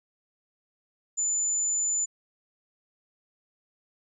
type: tone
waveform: sine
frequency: 7030 Hz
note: A8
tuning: 2 cents flat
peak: -24 dBFS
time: 1.17-2.06 s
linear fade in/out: 20 ms
effects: none